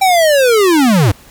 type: linear sweep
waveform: square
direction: down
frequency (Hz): 784 to 87.31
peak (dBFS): -8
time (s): 0.01-1.12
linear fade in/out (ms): 10
effects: pink hiss -42 dBFS RMS until 1.3 s